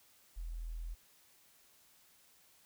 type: tone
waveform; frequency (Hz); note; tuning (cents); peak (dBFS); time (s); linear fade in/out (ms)
sine; 41.2; E1; 0; -39; 0.36-0.95; 20
effects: white hiss -66 dBFS RMS until 2.65 s